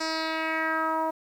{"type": "tone with low-pass filter sweep", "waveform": "10% pulse", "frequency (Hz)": 319.9, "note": "D#4", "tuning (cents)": 48, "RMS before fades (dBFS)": -28, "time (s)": [0, 1.11], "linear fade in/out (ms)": 10, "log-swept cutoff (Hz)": [6100, 820], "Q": 2.9, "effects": ["9-bit"]}